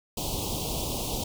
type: band-stop noise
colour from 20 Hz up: pink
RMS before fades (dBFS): -31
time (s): 0.17-1.24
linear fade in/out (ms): 5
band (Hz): 1000 to 2800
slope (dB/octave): 48
effects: none